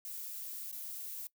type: noise with dropouts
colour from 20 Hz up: violet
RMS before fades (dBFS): -43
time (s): 0.05-1.27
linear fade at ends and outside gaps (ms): 1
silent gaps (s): 0.715-0.726
effects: noise-tail reverb RT60 0.1 s tail -21 dB re dry